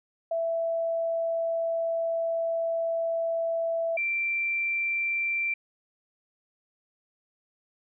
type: tone pair in turn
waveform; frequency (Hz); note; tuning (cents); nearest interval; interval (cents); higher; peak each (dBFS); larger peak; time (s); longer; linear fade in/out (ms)
sine; 663 / 2353; E5 / D7; +10 / +3; octave + minor seventh; 2193; second; -25; neither; 0.31-3.97 / 3.97-5.54; first; 5
effects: none